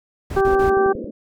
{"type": "noise bursts", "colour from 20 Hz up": "brown", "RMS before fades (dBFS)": -27, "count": 3, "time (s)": [0.3, 0.7], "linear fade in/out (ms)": 5, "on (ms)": 110, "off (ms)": 35}
{"type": "harmonic tone", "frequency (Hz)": 389.3, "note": "G4", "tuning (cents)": -12, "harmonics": [1, 2, 3, 4], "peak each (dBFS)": [-15, -21, -25, -27], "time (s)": [0.36, 0.93], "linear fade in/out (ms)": 10}
{"type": "band-pass noise", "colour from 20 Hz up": "pink", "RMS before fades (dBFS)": -31, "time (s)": [0.46, 1.11], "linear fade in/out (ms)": 10, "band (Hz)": [200, 570], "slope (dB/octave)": 96}
{"type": "click train", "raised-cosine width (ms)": 5, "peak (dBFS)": -22, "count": 5, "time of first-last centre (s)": [0.68, 1.044], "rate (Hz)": 11}
{"effects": []}